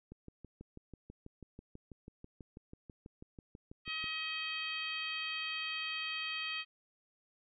click train, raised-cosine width 3 ms, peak -36 dBFS, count 25, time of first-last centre 0.12-4.042 s, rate 6.12 Hz
harmonic tone, 635 Hz, D#5, 35 cents sharp, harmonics 2 / 3 / 4 / 5 / 6 / 7, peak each -47 / -45 / -40 / -41 / -52 / -48 dBFS, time 3.85-6.65 s, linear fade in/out 50 ms
effects none

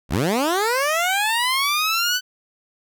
15% pulse linear sweep, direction up, 50.4 to 1519 Hz, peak -12 dBFS, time 0.09-2.21 s, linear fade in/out 50 ms, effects none

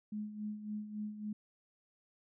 sine tone with tremolo, 211.1 Hz, G#3, 29 cents sharp, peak -36 dBFS, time 0.12-1.33 s, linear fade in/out 5 ms, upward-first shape sine, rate 3.6 Hz, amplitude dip 65%, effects none

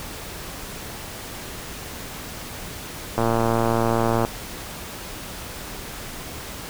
click train, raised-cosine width 1 ms, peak -7 dBFS, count 124, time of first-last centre 3.18-4.25 s, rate 115 Hz, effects pink hiss -35 dBFS RMS until 6.69 s

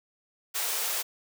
white high-pass noise, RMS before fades -30 dBFS, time 0.54-1.03 s, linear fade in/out 20 ms, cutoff 390 Hz, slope 48 dB/octave, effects none

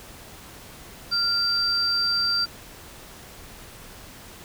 sine tone pair together, 1396.9 / 4699 Hz, F6 / D8, 0 / 0 cents, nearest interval octave + major sixth, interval 2100 cents, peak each -28 / -21 dBFS, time 1.11-2.46 s, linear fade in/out 20 ms, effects pink hiss -44 dBFS RMS until 4.44 s

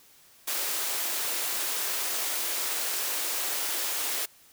white high-pass noise, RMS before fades -30 dBFS, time 0.47-4.26 s, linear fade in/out 10 ms, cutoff 320 Hz, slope 24 dB/octave, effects white hiss -57 dBFS RMS until 4.52 s

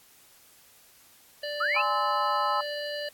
harmonic tone, 587.3 Hz, D5, in tune, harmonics 1 / 3 / 5 / 7 / 8, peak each -33 / -38 / -40 / -41 / -42 dBFS, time 1.43-3.09 s, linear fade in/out 5 ms
sine linear sweep, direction up, 1200 to 2771 Hz, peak -24 dBFS, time 1.6-1.82 s, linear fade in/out 10 ms
sine chord, Ab augmented, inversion none, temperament just, 830.6 / 1038.3 / 1297.8 Hz, Ab5 / C6 / E6, 0 / -14 / -27 cents, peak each -30 / -28 / -28 dBFS, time 1.76-2.61 s, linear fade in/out 5 ms
effects white hiss -57 dBFS RMS until 3.13 s + AAC 64 kbps

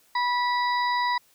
harmonic tone, 979 Hz, B5, 15 cents flat, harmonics 1 / 2 / 4 / 5, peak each -23 / -29 / -35 / -37 dBFS, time 0.15-1.18 s, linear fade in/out 5 ms, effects white hiss -61 dBFS RMS until 1.34 s

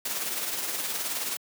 white noise with tremolo, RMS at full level -29 dBFS, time 0.05-1.37 s, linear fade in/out 5 ms, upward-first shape triangle, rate 19 Hz, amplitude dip 50%, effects high-pass 200 Hz 12 dB/octave

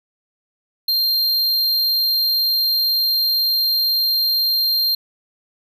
square tone, 4186 Hz, C8, in tune, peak -16 dBFS, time 0.88-4.95 s, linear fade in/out 5 ms, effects none

